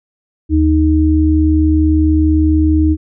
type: tone pair together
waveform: sine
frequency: 77.78 / 311.1 Hz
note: D#2 / D#4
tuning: 0 / 0 cents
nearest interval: 2 octaves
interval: 2400 cents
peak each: -11 dBFS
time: 0.49-2.97 s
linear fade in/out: 50 ms
effects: none